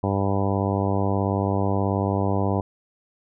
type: harmonic tone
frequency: 98.5 Hz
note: G2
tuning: 9 cents sharp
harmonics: 1 / 2 / 3 / 4 / 5 / 6 / 7 / 8 / 9 / 10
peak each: -24 / -27 / -29 / -30 / -31 / -32 / -32 / -33 / -34 / -34 dBFS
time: 0.03-2.61 s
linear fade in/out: 5 ms
effects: none